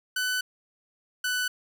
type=tone pair in turn; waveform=sawtooth; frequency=1500 / 1493.5 Hz; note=F#6 / F#6; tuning=+23 / +16 cents; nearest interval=unison; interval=7 cents; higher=first; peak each=-22 / -22 dBFS; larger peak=neither; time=0.16-0.41 / 1.24-1.48 s; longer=first; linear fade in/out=5 ms; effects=none